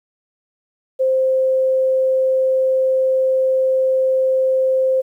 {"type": "tone", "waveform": "sine", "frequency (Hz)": 523.3, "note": "C5", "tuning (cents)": 0, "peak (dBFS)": -13, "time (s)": [0.99, 5.02], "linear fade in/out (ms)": 20, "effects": ["9-bit"]}